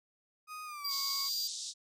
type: tone with pitch glide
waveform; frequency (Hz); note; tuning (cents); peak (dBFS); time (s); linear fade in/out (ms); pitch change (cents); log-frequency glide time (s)
35% pulse; 1244.5 to 1102.3; D#6 to C#6; 0 to -10; -40; 0.47-1.3; 50; -210; 0.65-0.93
type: tone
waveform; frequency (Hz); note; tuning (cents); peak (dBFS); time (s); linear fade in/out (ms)
square; 4753; D8; +20; -34; 0.84-1.48; 10
type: band-pass noise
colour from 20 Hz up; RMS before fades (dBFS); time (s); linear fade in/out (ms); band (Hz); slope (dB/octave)
pink; -41; 0.88-1.74; 50; 3800 to 8100; 48
effects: none